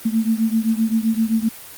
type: beating tone pair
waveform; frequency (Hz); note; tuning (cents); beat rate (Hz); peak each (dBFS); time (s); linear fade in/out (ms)
sine; 220.8 / 228.5; A3 / A#3; +6 / -34; 7.7; -18 / -20; 0.05-1.49; 10
effects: white hiss -38 dBFS RMS until 1.77 s + Opus 32 kbps